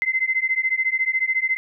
sine beating tone pair, 2057 / 2071 Hz, C7 / C7, -30 / -18 cents, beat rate 14 Hz, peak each -22 / -22 dBFS, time 0.02-1.57 s, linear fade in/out 0 ms, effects none

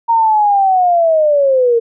sine linear sweep, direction down, 932.3 to 454.9 Hz, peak -8 dBFS, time 0.08-1.8 s, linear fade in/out 20 ms, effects none

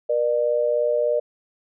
sine tone pair together, 476.7 / 600 Hz, A#4 / D5, +39 / +37 cents, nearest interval major third, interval 398 cents, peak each -22 / -20 dBFS, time 0.09-1.2 s, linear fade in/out 10 ms, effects none

